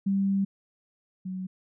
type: tone pair in turn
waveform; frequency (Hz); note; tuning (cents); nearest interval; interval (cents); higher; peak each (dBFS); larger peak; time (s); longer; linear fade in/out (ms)
sine; 196 / 186.4; G3 / F#3; 0 / +13; minor second; 87; first; -22 / -31; first; 0.06-0.45 / 1.25-1.47; first; 10
effects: none